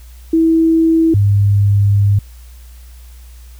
sine tone pair in turn, 325.7 / 101.06 Hz, E4 / G#2, -21 / -47 cents, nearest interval octave + minor sixth, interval 2026 cents, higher first, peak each -8 dBFS, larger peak neither, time 0.33-1.14 / 1.14-2.19 s, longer second, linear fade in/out 5 ms, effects added 60 Hz sine -34 dBFS peak until 3.59 s + white hiss -48 dBFS RMS until 3.59 s

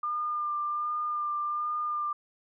sine tone with vibrato, 1201 Hz, D6, 38 cents sharp, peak -28 dBFS, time 0.03-2.13 s, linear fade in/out 5 ms, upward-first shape sine, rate 1.3 Hz, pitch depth 18 cents each way, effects none

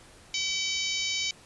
harmonic tone, 763 Hz, G5, 47 cents flat, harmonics 3 / 4 / 5 / 6 / 7 / 8 / 9, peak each -33 / -34 / -35 / -36 / -36 / -37 / -38 dBFS, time 0.34-1.31 s, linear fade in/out 2 ms, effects pink hiss -53 dBFS RMS until 1.45 s + resampled to 24000 Hz

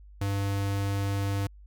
square tone, 99.4 Hz, G2, 25 cents sharp, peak -27 dBFS, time 0.21-1.47 s, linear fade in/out 5 ms, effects added 50 Hz sine -47 dBFS peak until 1.66 s

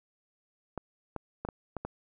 clicks, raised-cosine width 1 ms, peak -21 dBFS, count 6, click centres 0.777 / 1.163 / 1.45 / 1.488 / 1.767 / 1.85 s, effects none

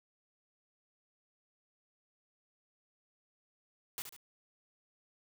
white noise with echo, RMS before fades -40 dBFS, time 3.98-4.02 s, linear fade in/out 0 ms, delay 72 ms, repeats 2, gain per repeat -7 dB, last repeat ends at 4.164 s, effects none

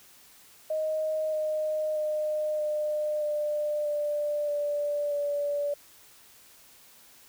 sine tone with pitch steps, 624 / 617.2 / 610.5 / 603.8 / 597.2 / 590.7 / 584.2 / 577.9 Hz, D#5 / D#5 / D#5 / D5 / D5 / D5 / D5 / D5, +5 / -14 / -33 / +48 / +29 / +10 / -9 / -28 cents, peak -26 dBFS, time 0.7-5.74 s, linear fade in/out 5 ms, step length 630 ms, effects white hiss -55 dBFS RMS until 7.28 s

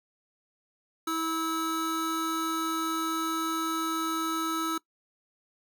square tone pair together, 325.1 / 1300.4 Hz, E4 / E6, -24 / -24 cents, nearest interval 2 octaves, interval 2400 cents, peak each -32 / -31 dBFS, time 1.07-4.78 s, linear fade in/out 5 ms, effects noise-tail reverb RT60 0.1 s tail -21 dB re dry

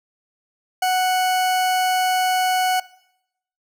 40% pulse tone, 740 Hz, F#5, in tune, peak -16 dBFS, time 0.82-2.8 s, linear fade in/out 5 ms, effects noise-tail reverb RT60 0.8 s tail -20 dB re dry

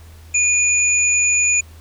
sine tone pair together, 2456 / 6947 Hz, D#7 / A8, -23 / -23 cents, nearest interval octave + tritone, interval 1800 cents, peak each -16 dBFS, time 0.34-1.61 s, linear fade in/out 10 ms, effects added 81 Hz sine -39 dBFS peak until 1.8 s + pink hiss -49 dBFS RMS until 1.8 s

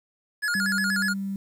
square tone with vibrato, 1556 Hz, G6, 13 cents flat, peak -24 dBFS, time 0.42-1.14 s, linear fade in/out 20 ms, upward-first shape square, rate 8.3 Hz, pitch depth 150 cents each way
sine tone, 196 Hz, G3, in tune, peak -27 dBFS, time 0.55-1.36 s, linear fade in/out 2 ms
effects low-pass 11000 Hz 12 dB/octave + 9-bit

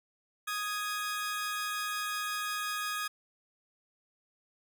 sawtooth tone pair together, 1244.5 / 1661.2 Hz, D#6 / G#6, 0 / 0 cents, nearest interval perfect fourth, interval 500 cents, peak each -31 / -33 dBFS, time 0.47-3.08 s, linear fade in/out 10 ms, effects none

